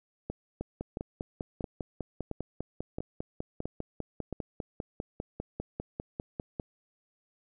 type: two click trains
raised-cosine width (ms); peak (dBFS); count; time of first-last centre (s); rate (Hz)
2; -21 / -21; 7 / 31; 0.3-4.327 / 0.61-6.598; 1.49 / 5.01
effects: none